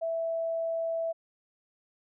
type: tone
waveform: sine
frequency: 659.3 Hz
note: E5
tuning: in tune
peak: -28 dBFS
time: 0.01-1.13 s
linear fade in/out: 20 ms
effects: none